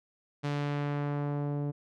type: tone with low-pass filter sweep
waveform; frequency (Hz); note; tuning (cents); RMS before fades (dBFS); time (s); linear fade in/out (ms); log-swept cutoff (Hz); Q
sawtooth; 144.8; D3; -24; -32; 0.43-1.72; 20; 5000 to 490; 0.75
effects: none